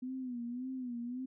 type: tone with vibrato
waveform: sine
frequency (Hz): 248.8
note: B3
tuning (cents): +13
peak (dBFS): -37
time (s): 0.02-1.26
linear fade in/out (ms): 10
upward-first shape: sine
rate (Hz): 1.8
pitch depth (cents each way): 90
effects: none